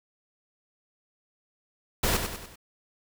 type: noise with echo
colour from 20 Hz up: pink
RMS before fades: -25 dBFS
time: 2.03-2.17 s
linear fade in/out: 5 ms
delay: 97 ms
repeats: 4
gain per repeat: -6 dB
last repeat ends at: 2.558 s
effects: none